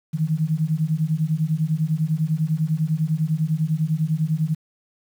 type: beating tone pair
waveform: sine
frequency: 152.4 / 162.4 Hz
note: D#3 / E3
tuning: -36 / -26 cents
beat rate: 10 Hz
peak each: -22 dBFS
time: 0.13-4.55 s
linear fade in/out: 20 ms
effects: 8-bit